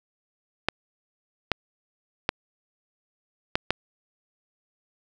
clicks, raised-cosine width 0.3 ms, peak -5 dBFS, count 5, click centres 0.686 / 1.517 / 2.291 / 3.555 / 3.706 s, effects none

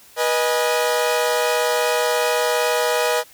sawtooth chord, G# minor, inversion first, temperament equal with one note detuned, 486 / 622.3 / 830.6 Hz, B4 / D#5 / G#5, -28 / 0 / 0 cents, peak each -16 / -18 / -22 dBFS, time 0.16-3.24 s, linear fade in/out 50 ms, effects white hiss -48 dBFS RMS until 3.33 s

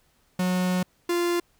45% pulse tone pair in turn, 182.4 / 347.3 Hz, F#3 / F4, -24 / -10 cents, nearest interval major seventh, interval 1114 cents, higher second, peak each -22 dBFS, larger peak neither, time 0.39-0.83 / 1.09-1.4 s, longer first, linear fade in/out 5 ms, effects pink hiss -65 dBFS RMS until 1.59 s

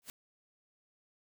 white noise with exponential growth, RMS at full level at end -40 dBFS, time 0.02-0.1 s, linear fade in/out 0 ms, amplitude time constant 16 ms, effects none

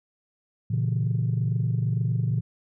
sine chord, A# diminished, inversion none, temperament equal with one note detuned, 116.54 / 138.59 / 165.29 Hz, A#2 / C#3 / E3, 0 / 0 / +5 cents, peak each -23 / -27 / -28 dBFS, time 0.7-2.41 s, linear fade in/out 10 ms, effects tanh soft clip ceiling -16 dBFS

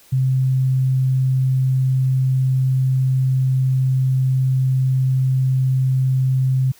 sine tone, 130.81 Hz, C3, in tune, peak -14 dBFS, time 0.12-6.72 s, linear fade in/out 10 ms, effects white hiss -50 dBFS RMS until 6.79 s

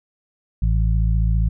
harmonic tone, 54.9 Hz, A1, 3 cents flat, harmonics 1 / 2 / 3, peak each -16 / -22 / -26 dBFS, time 0.62-1.49 s, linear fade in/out 5 ms, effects none

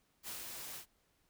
white noise with ADSR envelope, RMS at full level -43 dBFS, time 0.23-0.86 s, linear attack 54 ms, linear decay 110 ms, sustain -3 dB, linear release 90 ms, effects pink hiss -75 dBFS RMS until 1.29 s

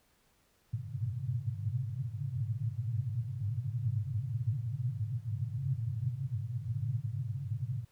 pink band-pass noise, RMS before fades -35 dBFS, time 0.73-7.85 s, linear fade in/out 10 ms, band 100 to 140 Hz, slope 96 dB/octave, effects pink hiss -70 dBFS RMS until 7.91 s

